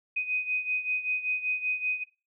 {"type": "beating tone pair", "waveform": "sine", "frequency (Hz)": [2500, 2505.2], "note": ["D#7", "D#7"], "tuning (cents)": [8, 11], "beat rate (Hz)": 5.2, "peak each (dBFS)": [-29, -33], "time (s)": [0.16, 2.04], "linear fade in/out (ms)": 10, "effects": ["noise-tail reverb RT60 0.3 s tail -20 dB re dry"]}